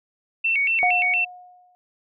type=tone with vibrato; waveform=sine; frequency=2451 Hz; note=D#7; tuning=27 cents flat; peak=-18 dBFS; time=0.44-1.25 s; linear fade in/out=10 ms; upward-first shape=square; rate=4.3 Hz; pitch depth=160 cents each way
type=tone with exponential decay; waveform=sine; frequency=722 Hz; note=F#5; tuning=43 cents flat; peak=-17 dBFS; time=0.83-1.75 s; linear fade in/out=0 ms; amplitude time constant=200 ms
effects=none